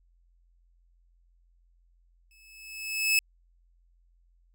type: tone with exponential growth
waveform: sawtooth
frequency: 2600 Hz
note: E7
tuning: 24 cents flat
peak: -16 dBFS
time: 2.31-3.19 s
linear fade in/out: 1 ms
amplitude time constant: 190 ms
effects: added 43 Hz sine -61 dBFS peak until 4.54 s